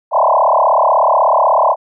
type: tone with frequency modulation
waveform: sine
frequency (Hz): 821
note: G#5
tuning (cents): -20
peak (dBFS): -8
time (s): 0.11-1.76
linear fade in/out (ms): 50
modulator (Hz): 36.3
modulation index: 6.3
effects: none